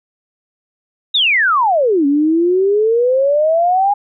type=exponential two-way sweep; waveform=sine; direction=down then up; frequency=3863 to 276.9 to 826 Hz; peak=-10 dBFS; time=1.14-3.94 s; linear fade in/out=10 ms; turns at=2.06 s; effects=none